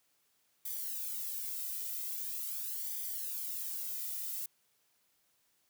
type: noise with flanger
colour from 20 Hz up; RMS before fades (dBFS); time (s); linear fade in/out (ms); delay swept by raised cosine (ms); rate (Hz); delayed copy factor
violet; -39; 0.65-4.46; 5; 0.73 to 1.83; 0.43; -0.75
effects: white hiss -74 dBFS RMS until 5.69 s + high-pass 60 Hz 12 dB/octave